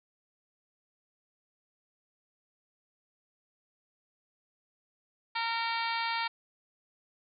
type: harmonic tone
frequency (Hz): 459.8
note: A#4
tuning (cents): -24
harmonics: 2 / 3 / 4 / 5 / 6 / 7 / 8 / 9 / 10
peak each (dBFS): -33 / -38 / -39 / -37 / -43 / -43 / -42 / -43 / -43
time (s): 5.35-6.28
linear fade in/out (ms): 10
effects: none